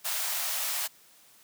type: high-pass noise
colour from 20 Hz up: white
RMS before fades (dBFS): -31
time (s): 0.04-0.88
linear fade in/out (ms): 20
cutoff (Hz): 580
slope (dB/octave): 96
effects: white hiss -58 dBFS RMS until 1.43 s + high-pass 100 Hz 12 dB/octave